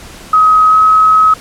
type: tone with pitch glide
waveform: sine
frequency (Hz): 1267 to 1277.3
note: D#6 to D#6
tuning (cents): +31 to +45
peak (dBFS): -4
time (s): 0.33-1.34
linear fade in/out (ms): 5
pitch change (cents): +14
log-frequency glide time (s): 0.69-0.74
effects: pink hiss -33 dBFS RMS until 1.4 s + low-pass 11000 Hz 12 dB/octave